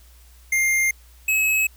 square tone pair in turn, 2111 / 2572 Hz, C7 / E7, +15 / -43 cents, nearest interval minor third, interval 342 cents, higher second, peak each -18 dBFS, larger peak neither, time 0.52-0.91 / 1.28-1.67 s, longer neither, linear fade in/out 5 ms, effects added 60 Hz sine -47 dBFS peak until 1.76 s + white hiss -55 dBFS RMS until 1.76 s

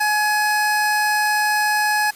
square tone pair together, 844 / 1686.9 Hz, G#5 / G#6, +28 / +27 cents, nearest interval octave, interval 1199 cents, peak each -20 dBFS, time 0-2.11 s, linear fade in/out 10 ms, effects white hiss -43 dBFS RMS until 2.15 s + resampled to 32000 Hz

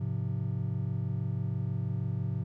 triangle chord, F minor, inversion first, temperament just, 104.77 / 130.96 / 174.61 Hz, Ab2 / C3 / F3, +16 / +2 / 0 cents, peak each -31 / -31 / -35 dBFS, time 0-2.44 s, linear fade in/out 10 ms, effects none

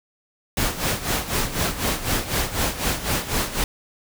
pink noise with tremolo, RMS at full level -21 dBFS, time 0.57-3.64 s, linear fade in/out 2 ms, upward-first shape sine, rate 4 Hz, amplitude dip 75%, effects none

